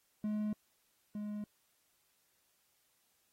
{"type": "tone pair in turn", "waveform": "triangle", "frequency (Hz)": [211.6, 208.8], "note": ["G#3", "G#3"], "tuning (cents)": [33, 10], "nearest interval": "unison", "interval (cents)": 23, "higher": "first", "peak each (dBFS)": [-31, -36], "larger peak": "first", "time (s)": [[0.24, 0.53], [1.15, 1.44]], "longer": "neither", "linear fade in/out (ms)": 2, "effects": ["white hiss -75 dBFS RMS until 3.32 s", "AAC 48 kbps"]}